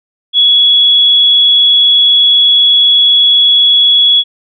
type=tone; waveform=sine; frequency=3368 Hz; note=G#7; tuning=24 cents sharp; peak=-4 dBFS; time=0.33-4.24 s; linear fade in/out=50 ms; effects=none